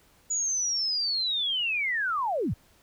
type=linear sweep; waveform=sine; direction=down; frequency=6910 to 56.8 Hz; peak=-25 dBFS; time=0.3-2.54 s; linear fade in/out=10 ms; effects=pink hiss -61 dBFS RMS until 2.82 s